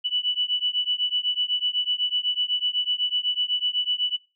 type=beating tone pair; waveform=sine; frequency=2960 / 2968 Hz; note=F#7 / F#7; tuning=0 / +5 cents; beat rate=8 Hz; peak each=-25 dBFS; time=0.04-4.17 s; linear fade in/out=20 ms; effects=noise-tail reverb RT60 0.3 s tail -22 dB re dry